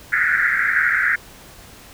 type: band-pass noise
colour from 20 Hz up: pink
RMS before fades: -18 dBFS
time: 0.12-1.16 s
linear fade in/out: 10 ms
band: 1400 to 2100 Hz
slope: 96 dB/octave
effects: pink hiss -43 dBFS RMS until 1.93 s